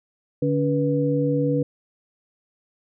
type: tone cluster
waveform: sine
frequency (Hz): 146.7 / 284 / 487.6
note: D3 / C#4 / B4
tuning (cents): -2 / +42 / -22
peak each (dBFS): -23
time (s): 0.42-1.63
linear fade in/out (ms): 5
effects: none